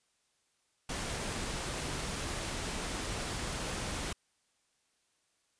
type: noise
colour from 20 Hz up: pink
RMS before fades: -37 dBFS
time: 0.89-4.13 s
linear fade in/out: 5 ms
effects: white hiss -75 dBFS RMS until 5.59 s + resampled to 22050 Hz